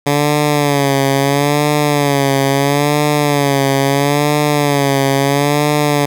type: tone with vibrato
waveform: 10% pulse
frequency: 142.7 Hz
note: D3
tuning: 49 cents flat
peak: -3 dBFS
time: 0.06-6.06 s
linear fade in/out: 10 ms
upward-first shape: sine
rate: 0.75 Hz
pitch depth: 71 cents each way
effects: none